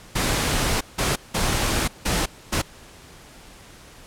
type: noise bursts at uneven times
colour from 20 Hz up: pink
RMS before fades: -22 dBFS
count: 5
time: 0.15-0.81 / 0.98-1.16 / 1.34-1.88 / 2.05-2.26 / 2.52-2.62 s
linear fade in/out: 10 ms
effects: pink hiss -46 dBFS RMS until 4.06 s + low-pass 11000 Hz 12 dB/octave